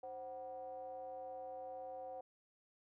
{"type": "ring-modulated tone", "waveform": "triangle", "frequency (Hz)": 111.1, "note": "A2", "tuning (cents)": 17, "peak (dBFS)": -40, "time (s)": [0.03, 2.21], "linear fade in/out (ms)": 5, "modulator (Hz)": 636, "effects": []}